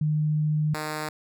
sine / 5% pulse tone pair in turn, 152.4 / 153.55 Hz, D#3 / D#3, -36 / -23 cents, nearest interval unison, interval 13 cents, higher second, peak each -21 / -18 dBFS, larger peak second, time 0.01-0.74 / 0.74-1.09 s, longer first, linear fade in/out 5 ms, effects none

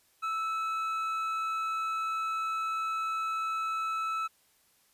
triangle tone pair together, 1318.5 / 2560 Hz, E6 / D#7, 0 / +49 cents, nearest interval major seventh, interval 1149 cents, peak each -28 / -40 dBFS, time 0.22-4.28 s, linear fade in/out 20 ms, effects white hiss -67 dBFS RMS until 4.93 s + resampled to 32000 Hz

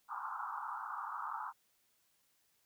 white band-pass noise, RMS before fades -42 dBFS, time 0.08-1.53 s, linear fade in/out 50 ms, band 810 to 1400 Hz, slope 96 dB/octave, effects white hiss -75 dBFS RMS until 2.65 s

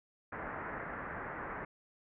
white low-pass noise, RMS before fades -42 dBFS, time 0.32-1.65 s, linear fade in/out 5 ms, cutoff 1900 Hz, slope 48 dB/octave, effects none

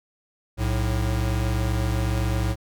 square tone pair together, 61.3 / 109.22 Hz, B1 / A2, -12 / -12 cents, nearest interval minor seventh, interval 1000 cents, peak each -25 dBFS, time 0.57-2.56 s, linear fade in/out 50 ms, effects none

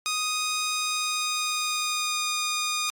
10% pulse tone with pitch glide, 1244.5 to 1225.9 Hz, D#6 to D#6, 0 to -26 cents, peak -17 dBFS, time 0.06-2.9 s, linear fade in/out 0 ms, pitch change -26 cents, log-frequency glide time 0.71-2.29 s, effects AAC 64 kbps

